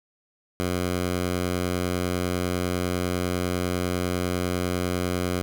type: tone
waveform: 10% pulse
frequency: 90 Hz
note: F#2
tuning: 47 cents flat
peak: -16 dBFS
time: 0.6-5.42 s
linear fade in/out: 0 ms
effects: none